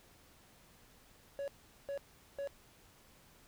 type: tone bursts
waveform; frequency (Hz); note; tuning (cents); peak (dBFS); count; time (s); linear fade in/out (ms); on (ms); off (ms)
triangle; 560; C#5; +18; -35; 3; 1.39-2.474; 0; 88; 410
effects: pink hiss -63 dBFS RMS until 3.47 s